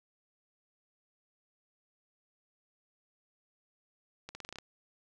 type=accelerating click train; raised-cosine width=0.2 ms; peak=-26 dBFS; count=8; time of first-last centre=4.29-4.586 s; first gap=60 ms; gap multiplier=0.88; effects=none